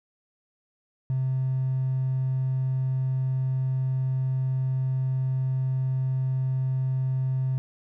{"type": "tone with hard clipping", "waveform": "triangle", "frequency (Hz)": 130.81, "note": "C3", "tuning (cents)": 0, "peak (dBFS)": -23, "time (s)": [1.1, 7.58], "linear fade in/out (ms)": 0, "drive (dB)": 3, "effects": []}